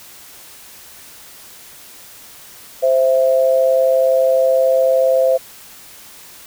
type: tone pair together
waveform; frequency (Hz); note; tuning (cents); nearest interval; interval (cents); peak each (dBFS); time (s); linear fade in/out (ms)
sine; 523.3 / 662.4; C5 / E5; 0 / +8; major third; 408; -12 / -16; 2.82-5.38; 20
effects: white hiss -40 dBFS RMS until 6.46 s